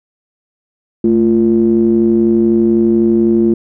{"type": "ring-modulated tone", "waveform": "triangle", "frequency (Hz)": 62, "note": "B1", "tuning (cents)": 7, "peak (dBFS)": -3, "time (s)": [1.04, 3.54], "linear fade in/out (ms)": 5, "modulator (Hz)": 284, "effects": []}